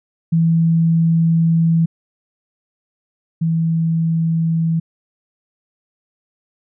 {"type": "tone pair in turn", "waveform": "sine", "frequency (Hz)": [164.81, 163.77], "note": ["E3", "E3"], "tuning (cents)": [0, -11], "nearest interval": "unison", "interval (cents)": 11, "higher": "first", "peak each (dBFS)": [-11, -14], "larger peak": "first", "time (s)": [[0.32, 1.86], [3.41, 4.8]], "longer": "first", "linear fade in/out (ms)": 10, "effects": []}